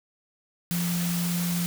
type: tone in noise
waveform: sine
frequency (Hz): 173.6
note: F3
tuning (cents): -10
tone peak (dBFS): -25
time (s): 0.71-1.66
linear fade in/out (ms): 0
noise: white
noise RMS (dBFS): -33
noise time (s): 0.71-1.66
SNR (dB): +5
effects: none

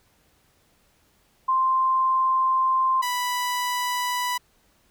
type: tone pair in turn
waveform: sine / sawtooth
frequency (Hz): 1046.5 / 987.8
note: C6 / B5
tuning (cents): 0 / 0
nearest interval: minor second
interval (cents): 100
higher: first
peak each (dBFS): -18 / -20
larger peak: first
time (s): 1.48-3.02 / 3.02-4.38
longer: first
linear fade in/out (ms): 10
effects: pink hiss -63 dBFS RMS until 4.9 s

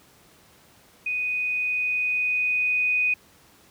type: tone with level ramp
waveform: sine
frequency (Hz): 2489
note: D#7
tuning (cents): 0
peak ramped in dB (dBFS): -24 to -19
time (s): 1.06-3.14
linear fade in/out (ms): 5
effects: pink hiss -55 dBFS RMS until 3.7 s + high-pass 80 Hz 12 dB/octave

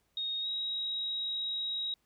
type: tone with pitch glide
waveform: sine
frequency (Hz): 3729 to 3814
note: A#7 to A#7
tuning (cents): 0 to +39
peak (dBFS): -32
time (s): 0.17-1.94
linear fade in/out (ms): 2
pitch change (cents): +39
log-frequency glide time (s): 0.41-0.47
effects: pink hiss -75 dBFS RMS until 2.05 s

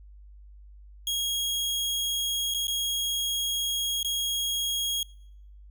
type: tone with dropouts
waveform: sawtooth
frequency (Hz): 3286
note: G#7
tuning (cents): -19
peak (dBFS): -23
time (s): 1.07-5.03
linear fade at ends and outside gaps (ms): 2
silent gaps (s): 2.54-2.545 / 2.671-2.68 / 4.03-4.046
effects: noise-tail reverb RT60 0.8 s tail -25 dB re dry + added 50 Hz sine -46 dBFS peak until 5.7 s

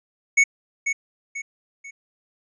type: tone with echo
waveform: square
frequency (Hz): 2217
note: C#7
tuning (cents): 0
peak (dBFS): -13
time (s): 0.37-0.44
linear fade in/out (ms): 10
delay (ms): 490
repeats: 3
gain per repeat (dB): -8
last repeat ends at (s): 1.91
effects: resampled to 16000 Hz

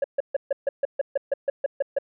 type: tone bursts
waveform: sine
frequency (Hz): 556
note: C#5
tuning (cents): +5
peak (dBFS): -16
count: 13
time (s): 0.02-1.986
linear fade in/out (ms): 5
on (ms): 22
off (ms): 140
effects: tanh soft clip ceiling -18 dBFS

